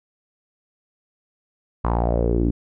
sawtooth tone with low-pass filter sweep, 58.27 Hz, A#1, in tune, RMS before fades -20 dBFS, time 1.84-2.51 s, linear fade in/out 10 ms, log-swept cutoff 1100 to 280 Hz, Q 4.4, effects none

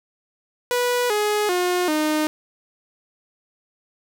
sawtooth tone with pitch steps, 490 / 419.2 / 358.7 / 306.9 Hz, B4 / G#4 / F4 / D#4, -14 / +16 / +46 / -24 cents, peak -15 dBFS, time 0.71-2.27 s, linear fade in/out 0 ms, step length 390 ms, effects none

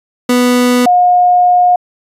30% pulse / sine tone pair in turn, 246.9 / 717.1 Hz, B3 / F5, 0 / +46 cents, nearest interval octave + tritone, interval 1846 cents, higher second, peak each -5 dBFS, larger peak neither, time 0.29-0.86 / 0.86-1.76 s, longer second, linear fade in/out 5 ms, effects resampled to 32000 Hz

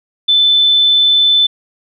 sine tone, 3519 Hz, A7, in tune, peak -7 dBFS, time 0.28-1.47 s, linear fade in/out 10 ms, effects none

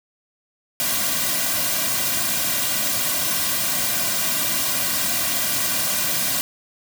white noise with comb filter, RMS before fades -22 dBFS, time 0.8-6.41 s, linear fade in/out 0 ms, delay 2.3 ms, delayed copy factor -0.95, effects none

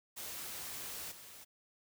white noise with level steps, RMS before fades -44 / -53 dBFS, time 0.16-1.45 s, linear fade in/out 20 ms, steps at 1.11 s, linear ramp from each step 10 ms, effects none

